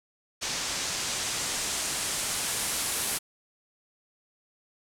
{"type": "noise with low-pass filter sweep", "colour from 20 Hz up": "white", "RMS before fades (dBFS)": -31, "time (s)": [0.41, 3.19], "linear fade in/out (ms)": 20, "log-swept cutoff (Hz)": [6200, 11000], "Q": 1.2, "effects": []}